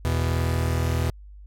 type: tone pair together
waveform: 45% pulse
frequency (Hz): 82.33 / 123.47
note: E2 / B2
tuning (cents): -2 / 0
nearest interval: perfect fifth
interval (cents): 702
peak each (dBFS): -23 / -26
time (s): 0.05-1.1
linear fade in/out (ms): 0
effects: added 50 Hz sine -41 dBFS peak until 1.46 s + AAC 64 kbps